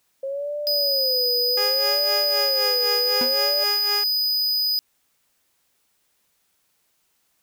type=tone with vibrato; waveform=sine; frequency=535 Hz; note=C5; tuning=38 cents sharp; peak=-25 dBFS; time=0.23-3.64 s; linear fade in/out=5 ms; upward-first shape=sine; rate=0.65 Hz; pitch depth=170 cents each way
type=tone; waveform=square; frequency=4978 Hz; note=D#8; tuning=in tune; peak=-20 dBFS; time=0.67-4.79 s; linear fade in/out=0 ms
type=tone with tremolo; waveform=10% pulse; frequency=411 Hz; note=G#4; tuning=18 cents flat; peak=-17 dBFS; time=1.57-4.04 s; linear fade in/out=5 ms; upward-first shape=sine; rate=3.9 Hz; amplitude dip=75%
type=tone with exponential decay; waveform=40% pulse; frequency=246.9 Hz; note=B3; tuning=in tune; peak=-23 dBFS; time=3.21-3.4 s; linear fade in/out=2 ms; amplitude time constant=40 ms
effects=white hiss -68 dBFS RMS until 7.42 s